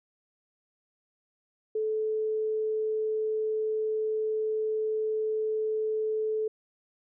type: tone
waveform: sine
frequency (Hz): 434.4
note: A4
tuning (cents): -22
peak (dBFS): -26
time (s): 1.75-6.48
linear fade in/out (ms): 5
effects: none